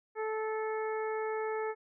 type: harmonic tone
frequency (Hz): 436.5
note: A4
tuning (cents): -14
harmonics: 1 / 2 / 3 / 4 / 5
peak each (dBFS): -33 / -39 / -43 / -45 / -47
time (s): 0.15-1.75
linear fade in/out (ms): 50
effects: none